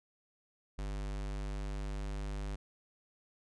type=tone; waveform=square; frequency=49.87 Hz; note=G1; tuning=30 cents sharp; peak=-37 dBFS; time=0.78-2.56 s; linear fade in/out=10 ms; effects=resampled to 22050 Hz